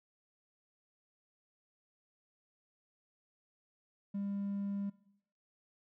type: tone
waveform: triangle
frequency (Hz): 200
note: G3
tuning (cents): +35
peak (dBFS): -32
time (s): 4.14-4.9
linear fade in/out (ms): 10
effects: noise-tail reverb RT60 0.8 s tail -21 dB re dry + tanh soft clip ceiling -29 dBFS